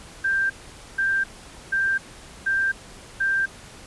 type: tone bursts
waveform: sine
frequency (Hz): 1579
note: G6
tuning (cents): +12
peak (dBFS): -19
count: 5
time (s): 0.24-3.46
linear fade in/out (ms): 10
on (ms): 260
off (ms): 480
effects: pink hiss -44 dBFS RMS until 3.86 s + resampled to 24000 Hz